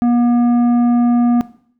sine tone with tanh clipping, 240 Hz, B3, 49 cents flat, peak -12 dBFS, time 0.02-1.41 s, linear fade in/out 0 ms, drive 9 dB, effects noise-tail reverb RT60 0.6 s tail -17 dB re dry

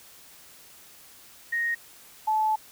sine tone pair in turn, 1866 / 867 Hz, A#6 / A5, +1 / -26 cents, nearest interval octave + minor second, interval 1327 cents, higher first, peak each -24 / -21 dBFS, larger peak second, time 1.52-1.75 / 2.27-2.56 s, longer second, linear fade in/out 10 ms, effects white hiss -51 dBFS RMS until 2.71 s

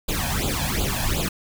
pink noise with flanger, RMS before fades -24 dBFS, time 0.08-1.29 s, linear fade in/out 10 ms, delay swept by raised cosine 0.26 to 1.24 ms, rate 2.7 Hz, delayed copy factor +0.9, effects none

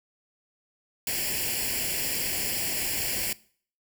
white noise with comb filter, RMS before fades -29 dBFS, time 1.07-3.33 s, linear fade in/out 2 ms, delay 0.4 ms, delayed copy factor +0.8, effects noise-tail reverb RT60 0.5 s tail -21 dB re dry

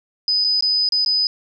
sine tone with dropouts, 4999 Hz, D#8, 7 cents sharp, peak -15 dBFS, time 0.28-1.27 s, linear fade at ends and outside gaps 1 ms, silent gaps 0.442-0.446 / 0.608-0.624 / 0.889-0.922 / 1.048-1.061 s, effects none

